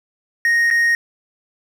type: tone with dropouts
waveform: triangle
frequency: 1864.7 Hz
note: A#6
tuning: in tune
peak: -11 dBFS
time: 0.45-0.95 s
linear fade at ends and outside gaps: 1 ms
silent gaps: 0.703-0.71 s
effects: 8-bit